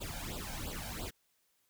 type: noise with flanger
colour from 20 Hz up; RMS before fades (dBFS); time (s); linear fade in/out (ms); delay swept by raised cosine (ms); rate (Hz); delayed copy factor
pink; -41; 0-1.11; 20; 0.24 to 1.34; 2.9; +0.85
effects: white hiss -75 dBFS RMS until 1.69 s